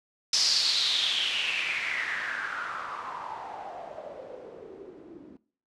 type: noise with low-pass filter sweep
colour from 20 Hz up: blue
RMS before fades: -31 dBFS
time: 0.33-5.37 s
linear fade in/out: 2 ms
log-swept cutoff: 5300 to 280 Hz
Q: 5.9
effects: noise-tail reverb RT60 0.5 s tail -21 dB re dry + low-pass 9000 Hz 12 dB/octave